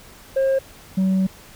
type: tone pair in turn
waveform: sine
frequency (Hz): 536 / 189.5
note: C5 / F#3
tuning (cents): +42 / +42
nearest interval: octave + tritone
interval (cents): 1800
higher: first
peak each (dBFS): -13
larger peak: neither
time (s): 0.36-0.59 / 0.97-1.27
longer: second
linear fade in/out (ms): 10
effects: tanh soft clip ceiling -15 dBFS + pink hiss -45 dBFS RMS until 1.55 s